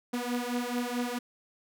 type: beating tone pair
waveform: sawtooth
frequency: 241.5 / 246.1 Hz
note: B3 / B3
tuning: -39 / -6 cents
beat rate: 4.6 Hz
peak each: -29 dBFS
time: 0.13-1.19 s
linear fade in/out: 10 ms
effects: none